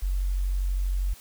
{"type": "tone", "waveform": "sine", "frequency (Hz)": 46.25, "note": "F#1", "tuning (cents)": 0, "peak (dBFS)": -23, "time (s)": [0.02, 1.14], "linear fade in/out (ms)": 10, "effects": ["white hiss -50 dBFS RMS until 1.2 s"]}